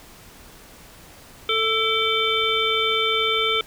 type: harmonic tone with a mistuned harmonic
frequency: 443 Hz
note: A4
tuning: 12 cents sharp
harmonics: 1 / 3 / 5 / 7 / 8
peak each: -25 / -25 / -25 / -25 / -25 dBFS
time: 1.49-3.61 s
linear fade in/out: 2 ms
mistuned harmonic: 5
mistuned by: +61 cents
effects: pink hiss -46 dBFS RMS until 3.66 s